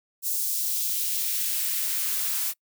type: noise with high-pass filter sweep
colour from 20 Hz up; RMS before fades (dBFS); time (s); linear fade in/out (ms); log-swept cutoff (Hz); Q
blue; -27; 0.22-2.54; 50; 6200 to 800; 0.95
effects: noise-tail reverb RT60 0.1 s tail -25 dB re dry